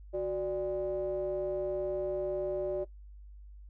triangle ring-modulated tone, 110 Hz, A2, in tune, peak -25 dBFS, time 0.13-2.85 s, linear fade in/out 20 ms, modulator 479 Hz, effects noise-tail reverb RT60 0.1 s tail -18 dB re dry + added 50 Hz sine -47 dBFS peak until 3.69 s

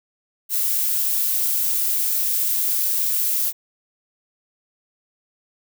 violet noise, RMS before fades -21 dBFS, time 0.49-3.53 s, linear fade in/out 50 ms, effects none

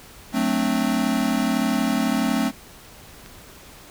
square chord, D dominant seventh, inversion first, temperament equal with one note detuned, 183.93 / 220 / 261.6 / 293.7 Hz, F#3 / A3 / C4 / D4, -10 / 0 / 0 / 0 cents, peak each -30 / -24 / -24 / -29 dBFS, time 0.32-2.52 s, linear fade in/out 50 ms
click, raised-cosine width 0.2 ms, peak -25 dBFS, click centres 3.261 s
effects pink hiss -45 dBFS RMS until 3.9 s

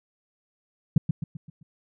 sine tone with echo, 154.8 Hz, D#3, 9 cents flat, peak -11 dBFS, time 0.96-0.98 s, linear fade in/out 5 ms, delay 130 ms, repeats 5, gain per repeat -7 dB, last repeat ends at 1.63 s, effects tanh soft clip ceiling -9 dBFS

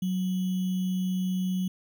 sine tone with sample-and-hold, 185 Hz, F#3, in tune, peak -25 dBFS, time 0.02-1.68 s, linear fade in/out 5 ms, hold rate 3150 Hz, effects none

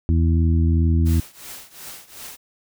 harmonic tone, 82.41 Hz, E2, in tune, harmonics 1 / 2 / 3 / 4, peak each -15 / -24 / -25 / -29 dBFS, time 0.09-1.2 s, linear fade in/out 0 ms
white noise with tremolo, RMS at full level -35 dBFS, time 1.05-2.37 s, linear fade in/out 20 ms, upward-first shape triangle, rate 2.7 Hz, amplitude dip 90%
effects none

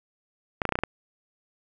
clicks, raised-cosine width 0.5 ms, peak -9 dBFS, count 7, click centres 0.618 / 0.653 / 0.691 / 0.723 / 0.755 / 0.789 / 0.836 s, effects none

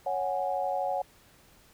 sine chord, C# suspended fourth, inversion none, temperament just, 554.4 / 739.2 / 831.5 Hz, C#5 / F#5 / G#5, 0 / -2 / +2 cents, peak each -32 / -30 / -34 dBFS, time 0.06-1.02 s, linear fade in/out 5 ms, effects pink hiss -59 dBFS RMS until 1.73 s

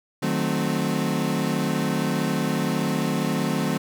35% pulse chord, D# diminished seventh, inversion none, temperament equal with one note detuned, 153.95 / 185 / 220 / 261.6 Hz, D#3 / F#3 / A3 / C4, -18 / 0 / 0 / 0 cents, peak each -26 dBFS, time 0.22-3.78 s, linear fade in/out 10 ms, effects none

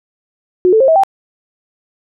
sine tone with pitch steps, 364 / 440.4 / 532.9 / 644.8 / 780.3 Hz, F#4 / A4 / C5 / E5 / G5, -28 / +2 / +32 / -38 / -8 cents, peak -6 dBFS, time 0.65-1.035 s, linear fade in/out 0 ms, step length 77 ms, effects none

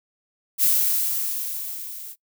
violet noise with level ramp, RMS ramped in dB -17 to -38 dBFS, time 0.58-2.16 s, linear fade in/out 50 ms, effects noise-tail reverb RT60 0.1 s tail -22 dB re dry

